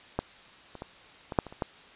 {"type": "clicks", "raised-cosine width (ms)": 1, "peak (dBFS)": [-13, -28, -23, -21, -7, -27, -30, -14], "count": 8, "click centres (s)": [0.19, 0.753, 0.821, 1.322, 1.388, 1.467, 1.525, 1.622], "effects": ["white hiss -52 dBFS RMS until 1.95 s", "resampled to 8000 Hz"]}